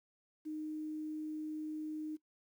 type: tone with quantisation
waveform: sine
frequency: 308.6 Hz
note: D#4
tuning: 14 cents flat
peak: -38 dBFS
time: 0.45-2.17 s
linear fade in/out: 20 ms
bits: 11
effects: noise-tail reverb RT60 0.1 s tail -20 dB re dry